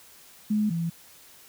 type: tone pair in turn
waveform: sine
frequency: 211.7 / 167.35 Hz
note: G#3 / E3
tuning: +33 / +26 cents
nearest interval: major third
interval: 407 cents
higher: first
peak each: -21 / -25 dBFS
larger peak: first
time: 0.5-0.7 / 0.7-0.9 s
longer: neither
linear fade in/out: 10 ms
effects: white hiss -52 dBFS RMS until 1.48 s